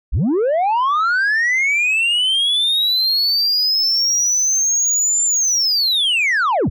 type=linear two-way sweep; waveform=sine; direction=up then down; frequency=32.56 to 7250 to 32.56 Hz; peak=-11 dBFS; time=0.12-6.7 s; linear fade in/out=20 ms; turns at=5.25 s; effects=tanh soft clip ceiling -13 dBFS